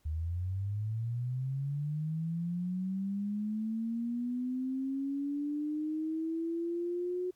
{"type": "linear sweep", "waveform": "sine", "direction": "up", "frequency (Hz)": [75.4, 365.4], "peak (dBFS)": -31, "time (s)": [0.05, 7.31], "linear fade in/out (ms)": 10, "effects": ["pink hiss -71 dBFS RMS until 7.35 s", "MP3 96 kbps"]}